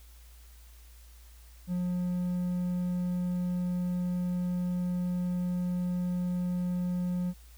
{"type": "tone", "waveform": "triangle", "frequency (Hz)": 178.9, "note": "F3", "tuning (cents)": 42, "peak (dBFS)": -26, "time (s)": [1.67, 7.34], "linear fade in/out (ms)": 50, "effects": ["added 58 Hz sine -50 dBFS peak until 7.57 s", "white hiss -60 dBFS RMS until 7.57 s"]}